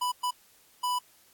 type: tone bursts at uneven times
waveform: square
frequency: 991 Hz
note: B5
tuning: 6 cents sharp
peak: -27 dBFS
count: 3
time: 0.01-0.12 / 0.23-0.31 / 0.83-0.99 s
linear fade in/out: 10 ms
effects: white hiss -61 dBFS RMS until 1.33 s + AAC 64 kbps